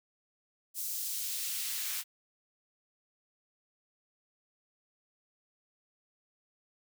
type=noise with high-pass filter sweep; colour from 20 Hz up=white; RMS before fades=-36 dBFS; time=0.74-2.04 s; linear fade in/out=50 ms; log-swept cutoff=6900 to 1500 Hz; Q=0.78; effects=none